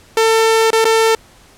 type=tone with dropouts; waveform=sawtooth; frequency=447.8 Hz; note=A4; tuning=30 cents sharp; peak=-6 dBFS; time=0.17-1.15 s; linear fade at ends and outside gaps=2 ms; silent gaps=0.705-0.73 / 0.844-0.852 s; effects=pink hiss -46 dBFS RMS until 1.57 s + low-pass 11000 Hz 12 dB/octave